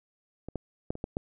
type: clicks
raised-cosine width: 2 ms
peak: -25 / -19 / -16 / -27 / -19 / -17 dBFS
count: 6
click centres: 0.486 / 0.557 / 0.905 / 0.954 / 1.041 / 1.169 s
effects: none